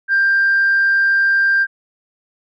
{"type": "tone", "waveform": "sine", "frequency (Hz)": 1587, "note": "G6", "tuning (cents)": 21, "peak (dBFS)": -10, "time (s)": [0.08, 1.67], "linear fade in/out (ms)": 50, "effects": ["tanh soft clip ceiling -8 dBFS"]}